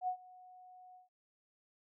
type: tone with ADSR envelope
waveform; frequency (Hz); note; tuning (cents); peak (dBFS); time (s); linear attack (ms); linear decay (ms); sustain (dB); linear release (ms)
sine; 734; F#5; -14; -31; 0.01-1.09; 67; 87; -23; 140
effects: none